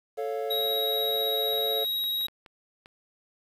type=chord; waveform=triangle; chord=A augmented; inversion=none; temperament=equal; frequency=440 / 554.4 / 698.5 Hz; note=A4 / C#5 / E#5; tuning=0 / 0 / 0 cents; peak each=-29 / -32 / -33 dBFS; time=0.17-1.85 s; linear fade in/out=20 ms
type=tone; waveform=square; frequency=3821 Hz; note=A#7; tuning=42 cents sharp; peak=-27 dBFS; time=0.5-2.27 s; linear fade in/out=10 ms
type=clicks; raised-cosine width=0.3 ms; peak=-32 dBFS; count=8; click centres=1.533 / 1.578 / 1.847 / 2.04 / 2.212 / 2.284 / 2.462 / 2.859 s
effects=resampled to 32000 Hz + 9-bit